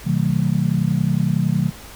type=chord; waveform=sine; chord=B dominant seventh; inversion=none; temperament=just; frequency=123.47 / 154.34 / 185.21 / 222.2 Hz; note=B2 / D#3 / F#3 / A3; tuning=0 / -14 / +2 / +17 cents; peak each=-23 / -19 / -21 / -25 dBFS; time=0.04-1.72 s; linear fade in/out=50 ms; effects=added 50 Hz sine -45 dBFS peak until 1.95 s + pink hiss -40 dBFS RMS until 1.95 s